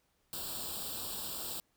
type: noise with comb filter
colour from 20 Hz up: white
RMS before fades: -40 dBFS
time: 0.33-1.6 s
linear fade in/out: 0 ms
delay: 0.24 ms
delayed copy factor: +0.9
effects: pink hiss -75 dBFS RMS until 1.76 s